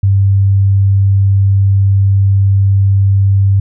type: tone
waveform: sine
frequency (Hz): 98.2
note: G2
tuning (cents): +4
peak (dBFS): -6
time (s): 0.03-3.6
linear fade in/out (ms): 5
effects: none